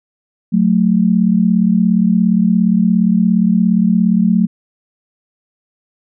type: tone pair together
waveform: sine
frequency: 183.3 / 220.5 Hz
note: F#3 / A3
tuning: -16 / +4 cents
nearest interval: minor third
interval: 320 cents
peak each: -12 dBFS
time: 0.52-4.47 s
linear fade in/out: 20 ms
effects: none